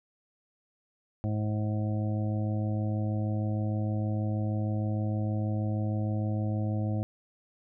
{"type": "harmonic tone", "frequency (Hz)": 106.4, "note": "G#2", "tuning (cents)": 42, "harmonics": [1, 2, 3, 5, 6, 7], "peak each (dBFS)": [-28, -34, -38, -42, -44, -45], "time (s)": [1.24, 7.03], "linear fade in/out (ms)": 0, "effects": []}